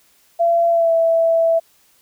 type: tone with pitch glide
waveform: sine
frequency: 679 to 660.4 Hz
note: F5 to E5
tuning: -49 to +3 cents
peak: -12 dBFS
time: 0.39-1.6 s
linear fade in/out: 20 ms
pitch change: -48 cents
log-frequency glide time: 0.69-0.92 s
effects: white hiss -56 dBFS RMS until 2.01 s